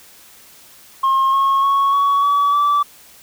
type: tone with pitch steps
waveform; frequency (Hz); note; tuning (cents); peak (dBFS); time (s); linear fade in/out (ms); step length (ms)
sine; 1072 / 1088.8 / 1106 / 1123.3 / 1141 / 1158.9; C6 / C#6 / C#6 / C#6 / C#6 / D6; +42 / -31 / -4 / +23 / +50 / -23; -10; 1.03-2.83; 10; 300
effects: tanh soft clip ceiling -11 dBFS + white hiss -45 dBFS RMS until 3.22 s